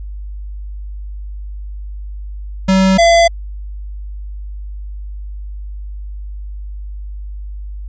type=tone pair in turn; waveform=square; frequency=190 / 677.1 Hz; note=F#3 / E5; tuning=+46 / +46 cents; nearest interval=octave + minor seventh; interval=2200 cents; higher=second; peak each=-9 / -7 dBFS; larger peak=second; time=2.68-2.98 / 2.98-3.28 s; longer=neither; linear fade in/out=10 ms; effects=added 50 Hz sine -24 dBFS peak until 7.88 s + resampled to 16000 Hz